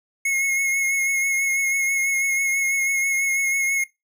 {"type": "tone with vibrato", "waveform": "square", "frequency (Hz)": 2172, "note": "C#7", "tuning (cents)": -36, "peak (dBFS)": -20, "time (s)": [0.25, 3.84], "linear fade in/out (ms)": 5, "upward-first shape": "triangle", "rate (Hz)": 6.1, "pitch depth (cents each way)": 30, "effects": ["noise-tail reverb RT60 0.2 s tail -19 dB re dry"]}